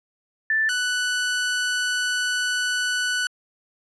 sine / sawtooth tone pair in turn, 1764 / 1486.7 Hz, A6 / F#6, +4 / +8 cents, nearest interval minor third, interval 296 cents, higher first, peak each -18 dBFS, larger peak neither, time 0.5-0.69 / 0.69-3.27 s, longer second, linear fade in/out 2 ms, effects resampled to 22050 Hz

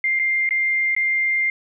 sine tone with dropouts, 2103 Hz, C7, 8 cents sharp, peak -17 dBFS, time 0.04-1.5 s, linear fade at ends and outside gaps 2 ms, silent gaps 0.191-0.196 / 0.491-0.508 / 0.95-0.964 s, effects none

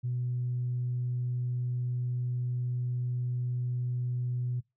sine tone, 123.47 Hz, B2, in tune, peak -28 dBFS, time 0.03-4.61 s, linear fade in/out 20 ms, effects noise-tail reverb RT60 0.2 s tail -22 dB re dry + tanh soft clip ceiling -24 dBFS

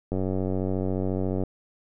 click train, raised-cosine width 2 ms, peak -15 dBFS, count 125, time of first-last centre 0.12-1.436 s, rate 94.2 Hz, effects none

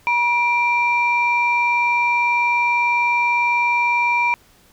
sine tone pair together, 961.8 / 2360 Hz, B5 / D7, -46 / +8 cents, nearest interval octave + major third, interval 1554 cents, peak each -17 dBFS, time 0.07-4.34 s, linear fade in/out 0 ms, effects tanh soft clip ceiling -8 dBFS + pink hiss -53 dBFS RMS until 4.72 s

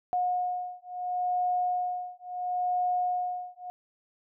sine beating tone pair, 722 / 722.73 Hz, F#5 / F#5, -43 / -41 cents, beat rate 0.73 Hz, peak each -30 dBFS, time 0.13-3.7 s, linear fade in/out 0 ms, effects none

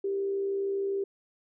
sine tone with frequency modulation, 393.9 Hz, G4, 8 cents sharp, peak -27 dBFS, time 0.04-1.04 s, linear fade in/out 5 ms, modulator 67.2 Hz, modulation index 0.24, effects none

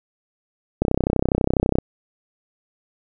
click train, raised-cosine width 2 ms, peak -4 dBFS, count 32, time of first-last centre 0.82-1.786 s, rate 32.1 Hz, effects none

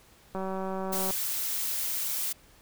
click train, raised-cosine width 1 ms, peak -21 dBFS, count 145, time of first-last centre 0.35-1.108 s, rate 190 Hz
blue noise, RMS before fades -31 dBFS, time 0.92-2.33 s, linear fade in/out 10 ms
effects pink hiss -58 dBFS RMS until 2.61 s

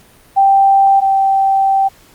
sine tone pair in turn, 784 / 778.6 Hz, G5 / G5, 0 / -12 cents, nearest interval unison, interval 12 cents, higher first, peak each -6 / -9 dBFS, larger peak first, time 0.36-1.01 / 1.01-1.89 s, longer second, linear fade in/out 20 ms, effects pink hiss -46 dBFS RMS until 2.14 s + Opus 48 kbps

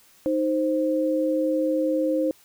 sine tone pair together, 311.6 / 524 Hz, D#4 / C5, +3 / +2 cents, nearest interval major sixth, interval 899 cents, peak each -23 dBFS, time 0.26-2.31 s, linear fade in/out 0 ms, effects white hiss -56 dBFS RMS until 2.44 s

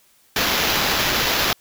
white noise with sample-and-hold, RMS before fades -20 dBFS, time 0.36-1.53 s, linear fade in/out 2 ms, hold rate 8820 Hz, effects white hiss -57 dBFS RMS until 1.6 s

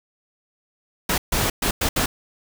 pink noise bursts at uneven times, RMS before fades -21 dBFS, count 5, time 1.09-1.18 / 1.32-1.5 / 1.62-1.71 / 1.81-1.89 / 1.96-2.06 s, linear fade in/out 5 ms, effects none

